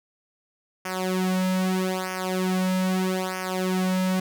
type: tone with flanger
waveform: sawtooth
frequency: 185.9 Hz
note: F#3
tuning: 8 cents sharp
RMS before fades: -25 dBFS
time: 0.85-4.2 s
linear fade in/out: 5 ms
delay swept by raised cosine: 0.25 to 2.65 ms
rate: 0.79 Hz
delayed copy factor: -0.9
effects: none